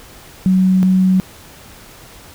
sine tone pair in turn, 186.8 / 186.8 Hz, F#3 / F#3, +17 / +17 cents, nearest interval unison, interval 0 cents, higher neither, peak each -9 dBFS, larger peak neither, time 0.46-0.83 / 0.83-1.2 s, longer neither, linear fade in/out 0 ms, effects pink hiss -40 dBFS RMS until 2.34 s

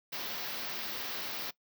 white band-stop noise, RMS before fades -38 dBFS, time 0.12-1.51 s, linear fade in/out 10 ms, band 5600 to 15000 Hz, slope 48 dB/octave, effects noise-tail reverb RT60 0.1 s tail -20 dB re dry + high-pass 150 Hz 12 dB/octave

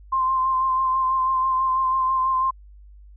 sine tone with vibrato, 1046.5 Hz, C6, in tune, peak -18 dBFS, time 0.12-2.51 s, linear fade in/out 10 ms, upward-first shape sine, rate 6.1 Hz, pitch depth 23 cents each way, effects added 50 Hz sine -43 dBFS peak until 3.16 s

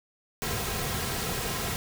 pink noise with comb filter, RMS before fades -31 dBFS, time 0.42-1.76 s, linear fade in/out 0 ms, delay 3.4 ms, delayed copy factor -0.55, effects none

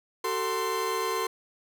40% pulse tone cluster, 378.2 / 447.3 / 1046 Hz, F#4 / A4 / C6, +38 / +28 / -1 cents, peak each -32 / -31 / -29 dBFS, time 0.24-1.27 s, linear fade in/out 5 ms, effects none

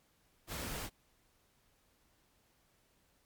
pink noise, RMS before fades -41 dBFS, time 0.47-0.9 s, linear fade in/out 50 ms, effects pink hiss -72 dBFS RMS until 3.25 s + MP3 96 kbps

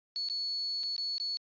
sine tone with dropouts, 4409 Hz, C#8, 10 cents flat, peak -31 dBFS, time 0.16-1.37 s, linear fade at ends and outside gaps 0 ms, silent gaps 0.287-0.299 / 0.832-0.836 / 0.964-0.98 / 1.181-1.2 s, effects resampled to 11025 Hz

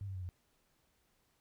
sine tone with pitch steps, 99.7 / 96.03 / 92.49 / 89.08 Hz, G2 / G2 / F#2 / F2, +30 / -35 / 0 / +35 cents, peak -39 dBFS, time 0.01-0.29 s, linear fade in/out 0 ms, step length 70 ms, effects pink hiss -75 dBFS RMS until 1.4 s

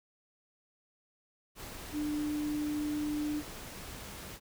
sine tone in noise, 298.4 Hz, D4, 28 cents sharp, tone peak -31 dBFS, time 1.92-3.43 s, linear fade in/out 50 ms, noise pink, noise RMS -45 dBFS, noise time 1.55-4.4 s, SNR +11 dB, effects none

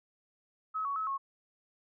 sine tone with pitch steps, 1283 / 1119 / 1290 / 1093 Hz, E6 / C#6 / E6 / C#6, -47 / +16 / -38 / -25 cents, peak -31 dBFS, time 0.74-1.18 s, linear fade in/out 20 ms, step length 110 ms, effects none

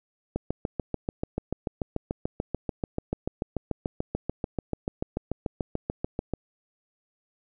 click train, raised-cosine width 2 ms, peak -14 dBFS, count 42, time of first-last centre 0.36-6.337 s, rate 6.86 Hz, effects none

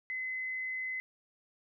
sine tone, 2037 Hz, C7, 47 cents flat, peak -34 dBFS, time 0.1-1 s, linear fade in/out 0 ms, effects none

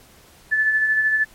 sine tone with tremolo, 1742 Hz, A6, 18 cents flat, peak -14 dBFS, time 0.51-1.25 s, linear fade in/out 20 ms, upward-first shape sine, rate 13 Hz, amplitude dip 40%, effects pink hiss -50 dBFS RMS until 1.34 s + MP3 64 kbps

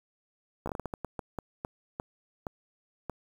slowing click train, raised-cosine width 1 ms, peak -20 dBFS, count 15, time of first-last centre 0.66-3.097 s, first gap 14 ms, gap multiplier 1.34, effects 8-bit

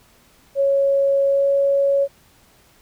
sine tone with pitch glide, 553 to 556.5 Hz, C#5 to C#5, -4 to +7 cents, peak -14 dBFS, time 0.55-2.08 s, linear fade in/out 50 ms, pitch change +11 cents, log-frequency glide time 1.27-1.47 s, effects pink hiss -54 dBFS RMS until 2.81 s

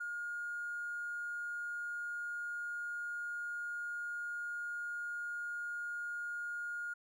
triangle tone with hard clipping, 1425 Hz, F6, 34 cents sharp, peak -38 dBFS, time 0-6.94 s, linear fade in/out 10 ms, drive 3 dB, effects none

